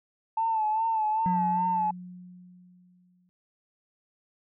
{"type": "tone with vibrato", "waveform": "sine", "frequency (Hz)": 880, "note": "A5", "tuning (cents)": 0, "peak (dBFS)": -23, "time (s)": [0.37, 1.91], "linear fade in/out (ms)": 5, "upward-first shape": "sine", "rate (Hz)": 2.5, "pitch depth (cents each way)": 55}
{"type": "tone with exponential decay", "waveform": "sine", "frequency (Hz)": 180, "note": "F#3", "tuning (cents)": -47, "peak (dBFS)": -24, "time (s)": [1.26, 3.29], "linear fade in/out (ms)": 0, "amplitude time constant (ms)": 440}
{"effects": ["tanh soft clip ceiling -16 dBFS"]}